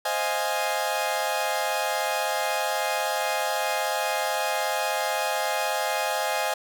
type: chord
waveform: sawtooth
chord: F minor seventh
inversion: second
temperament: equal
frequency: 523.3 / 622.3 / 698.5 / 830.6 Hz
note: C5 / Eb5 / F5 / Ab5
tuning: 0 / 0 / 0 / 0 cents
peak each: -28 / -26 / -28 / -24 dBFS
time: 0.05-6.54 s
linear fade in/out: 5 ms
effects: none